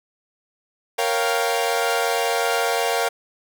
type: chord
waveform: sawtooth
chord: G half-diminished seventh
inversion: first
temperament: equal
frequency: 466.2 / 554.4 / 698.5 / 784 Hz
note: Bb4 / Db5 / F5 / G5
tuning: 0 / 0 / 0 / 0 cents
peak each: -20 / -23 / -20 / -23 dBFS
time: 0.98-3.09 s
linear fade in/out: 10 ms
effects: none